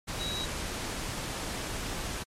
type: tone in noise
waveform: sine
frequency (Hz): 3857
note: B7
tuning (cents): -42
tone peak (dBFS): -34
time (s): 0.19-0.46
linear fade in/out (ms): 20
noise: pink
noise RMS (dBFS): -35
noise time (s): 0.07-2.24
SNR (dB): -2
effects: low-pass 10000 Hz 12 dB/octave + MP3 64 kbps